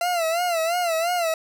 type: tone with vibrato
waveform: 40% pulse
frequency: 680 Hz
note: F5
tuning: 46 cents flat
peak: -20 dBFS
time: 0.01-1.34 s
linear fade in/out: 2 ms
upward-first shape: sine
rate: 2.9 Hz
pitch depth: 98 cents each way
effects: none